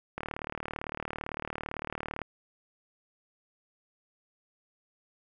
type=click train; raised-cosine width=0.5 ms; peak=-19 dBFS; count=78; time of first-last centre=0.18-2.217 s; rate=37.8 Hz; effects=none